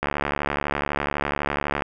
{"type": "click train", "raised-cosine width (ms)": 0.5, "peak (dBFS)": -8, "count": 130, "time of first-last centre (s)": [0.03, 1.822], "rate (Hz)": 72, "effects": []}